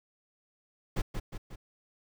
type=noise with echo; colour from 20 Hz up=brown; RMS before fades=-29 dBFS; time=0.96-1.02 s; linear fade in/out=10 ms; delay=180 ms; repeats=3; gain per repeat=-5 dB; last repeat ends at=1.56 s; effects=none